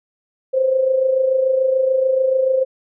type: tone with amplitude modulation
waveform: sine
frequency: 524 Hz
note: C5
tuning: 2 cents sharp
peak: -11 dBFS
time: 0.53-2.65 s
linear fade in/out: 20 ms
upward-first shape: sine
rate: 26.9 Hz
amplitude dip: 55%
effects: none